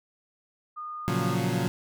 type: tone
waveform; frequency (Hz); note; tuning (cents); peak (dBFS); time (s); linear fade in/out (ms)
sine; 1224; D#6; -29; -34; 0.76-1.36; 20
type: chord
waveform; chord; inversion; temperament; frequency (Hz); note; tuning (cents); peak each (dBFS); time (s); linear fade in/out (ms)
30% pulse; Gb major seventh; first; equal; 116.54 / 138.59 / 174.61 / 185; Bb2 / Db3 / F3 / Gb3; 0 / 0 / 0 / 0; -28; 1.08-1.68; 0
effects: none